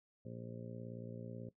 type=harmonic tone; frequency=58.27 Hz; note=A#1; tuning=in tune; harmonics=2 / 3 / 4 / 5 / 6 / 7 / 8 / 9 / 10; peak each=-49 / -51 / -51 / -59 / -60 / -56 / -63 / -54 / -63 dBFS; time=0.25-1.49 s; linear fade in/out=5 ms; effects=noise-tail reverb RT60 0.1 s tail -17 dB re dry